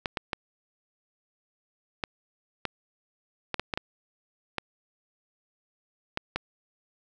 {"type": "clicks", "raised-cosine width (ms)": 0.3, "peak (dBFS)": -12, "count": 12, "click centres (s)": [0.058, 0.172, 0.332, 2.038, 2.653, 3.543, 3.596, 3.738, 3.775, 4.583, 6.174, 6.36], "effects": []}